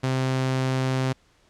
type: tone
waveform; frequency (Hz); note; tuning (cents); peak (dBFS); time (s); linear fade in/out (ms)
sawtooth; 130.81; C3; 0; -18; 0.03-1.13; 10
effects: pink hiss -61 dBFS RMS until 1.49 s + low-pass 7000 Hz 12 dB/octave

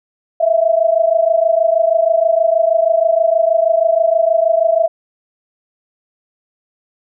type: tone pair together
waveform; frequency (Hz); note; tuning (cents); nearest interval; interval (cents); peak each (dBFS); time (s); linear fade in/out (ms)
sine; 646 / 672.3; E5 / E5; -35 / +34; minor second; 69; -13; 0.4-4.88; 10
effects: none

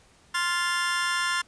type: chord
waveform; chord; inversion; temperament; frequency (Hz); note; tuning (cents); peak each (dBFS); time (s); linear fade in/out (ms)
sawtooth; F major; second; just; 1047.7 / 1396.9 / 1746.1; C6 / F6 / A6; +2 / 0 / -14; -25; 0.34-1.42; 10
effects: pink hiss -58 dBFS RMS until 1.47 s + resampled to 22050 Hz

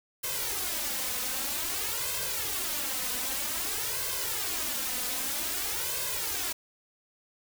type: noise with flanger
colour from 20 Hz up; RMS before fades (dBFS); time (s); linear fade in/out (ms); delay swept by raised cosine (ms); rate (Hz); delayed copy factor
white; -32; 0.23-6.53; 10; 1.9 to 4; 0.52; +0.95
effects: none

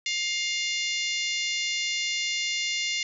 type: harmonic tone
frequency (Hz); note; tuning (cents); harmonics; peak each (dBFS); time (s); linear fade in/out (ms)
705; F5; +16; 3 / 4 / 5 / 6 / 7 / 8 / 9 / 10; -30 / -32 / -34 / -36 / -37 / -38 / -39 / -40; 0.06-3.03; 2
effects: none

